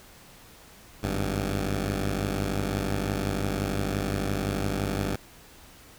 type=tone pair together; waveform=10% pulse; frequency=51.75 / 97.7 Hz; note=G#1 / G2; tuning=-5 / -5 cents; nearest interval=major seventh; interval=1100 cents; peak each=-21 dBFS; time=1.03-5.16 s; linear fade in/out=5 ms; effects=pink hiss -51 dBFS RMS until 5.98 s